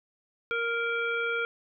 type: harmonic tone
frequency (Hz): 466.2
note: A#4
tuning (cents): 0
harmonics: 1 / 3 / 5 / 7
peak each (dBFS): -32 / -29 / -34 / -42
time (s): 0.51-1.45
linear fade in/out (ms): 0
effects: none